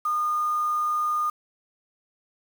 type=tone with quantisation; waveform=sine; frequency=1219 Hz; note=D#6; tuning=36 cents flat; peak=-22 dBFS; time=0.05-1.3 s; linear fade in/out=5 ms; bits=7; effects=none